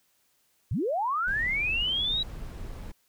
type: linear sweep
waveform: sine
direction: up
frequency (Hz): 71.4 to 3913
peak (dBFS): -25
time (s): 0.71-2.23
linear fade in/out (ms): 5
type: noise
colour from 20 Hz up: brown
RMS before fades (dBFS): -38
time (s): 1.27-2.92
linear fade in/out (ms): 10
effects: white hiss -69 dBFS RMS until 3.08 s